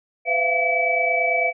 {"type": "tone cluster", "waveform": "sine", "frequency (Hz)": [507, 670, 699, 2295], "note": ["B4", "E5", "F5", "D7"], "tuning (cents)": [45, 28, 1, -40], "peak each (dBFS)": [-27, -24, -25, -20], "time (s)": [0.25, 1.53], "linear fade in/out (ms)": 50, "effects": []}